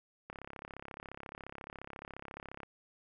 click train, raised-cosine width 0.5 ms, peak -29 dBFS, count 81, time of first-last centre 0.3-2.632 s, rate 34.3 Hz, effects none

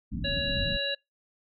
pink low-pass noise, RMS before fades -33 dBFS, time 0.11-0.78 s, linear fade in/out 20 ms, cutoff 290 Hz, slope 96 dB/octave
harmonic tone, 560 Hz, C#5, 18 cents sharp, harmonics 1 / 3 / 5 / 7, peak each -34 / -34 / -34 / -31 dBFS, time 0.24-0.95 s, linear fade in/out 10 ms
effects noise-tail reverb RT60 0.2 s tail -26 dB re dry

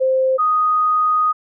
sine tone pair in turn, 523.3 / 1244.6 Hz, C5 / D#6, 0 / 0 cents, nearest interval octave + minor third, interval 1500 cents, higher second, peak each -13 dBFS, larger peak neither, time 0-0.38 / 0.38-1.33 s, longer second, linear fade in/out 20 ms, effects none

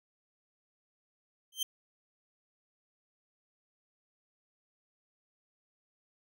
sawtooth tone with exponential growth, 3136 Hz, G7, in tune, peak -24 dBFS, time 1.52-1.63 s, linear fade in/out 5 ms, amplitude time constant 23 ms, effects none

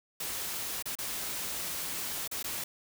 white noise with dropouts, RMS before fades -36 dBFS, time 0.2-2.64 s, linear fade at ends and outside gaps 5 ms, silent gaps 0.825-0.856 / 0.954-0.986 / 2.277-2.313 / 2.428-2.441 s, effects none

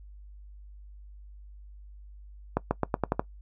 accelerating click train, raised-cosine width 1 ms, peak -10 dBFS, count 7, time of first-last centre 2.57-3.195 s, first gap 140 ms, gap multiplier 0.88, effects noise-tail reverb RT60 0.1 s tail -20 dB re dry + added 50 Hz sine -45 dBFS peak until 3.41 s

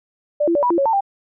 sine tone with pitch steps, 590 / 338.3 / 577 / 978 / 340.8 / 552 / 900 / 792 Hz, D5 / E4 / D5 / B5 / F4 / C#5 / A5 / G5, +8 / +45 / -31 / -17 / -42 / -7 / +39 / +18 cents, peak -14 dBFS, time 0.4-1.008 s, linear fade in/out 10 ms, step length 76 ms, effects none

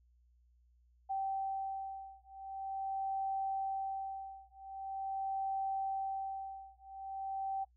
sine beating tone pair, 776 / 776.44 Hz, G5 / G5, -18 / -17 cents, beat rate 0.44 Hz, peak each -39 / -39 dBFS, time 1.09-7.65 s, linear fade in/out 20 ms, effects noise-tail reverb RT60 0.1 s tail -21 dB re dry + added 60 Hz sine -65 dBFS peak until 7.76 s

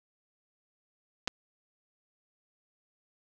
clicks, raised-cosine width 0.2 ms, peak -14 dBFS, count 2, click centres 1.275 / 1.279 s, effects none

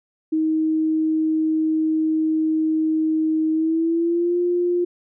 sine tone with pitch glide, 315.4 to 352 Hz, D#4 to F4, +24 to +14 cents, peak -17 dBFS, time 0.32-4.85 s, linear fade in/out 10 ms, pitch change +190 cents, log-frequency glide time 3.52-4.38 s, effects none

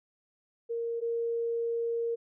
sine tone pair in turn, 464.9 / 464.9 Hz, A#4 / A#4, -5 / -5 cents, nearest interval unison, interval 0 cents, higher neither, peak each -30 / -28 dBFS, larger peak second, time 0.69-1.01 / 1.01-2.16 s, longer second, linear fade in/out 20 ms, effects none

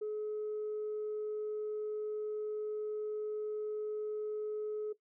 sine tone, 425.4 Hz, G#4, 42 cents sharp, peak -33 dBFS, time 0.01-4.93 s, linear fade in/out 10 ms, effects noise-tail reverb RT60 0.1 s tail -17 dB re dry + tanh soft clip ceiling -32 dBFS

